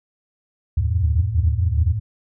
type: tone cluster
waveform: sine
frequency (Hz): 74.5 / 77.4 / 84.3 / 88.9 / 109.8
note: D2 / D#2 / E2 / F2 / A2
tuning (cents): +25 / -9 / +39 / +31 / -3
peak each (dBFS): -22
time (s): 0.77-2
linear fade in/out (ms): 10
effects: tanh soft clip ceiling -6 dBFS